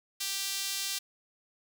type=tone with high-pass filter; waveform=sawtooth; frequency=392 Hz; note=G4; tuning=in tune; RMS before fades=-34 dBFS; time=0.2-0.99 s; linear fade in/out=10 ms; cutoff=4000 Hz; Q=1.1; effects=none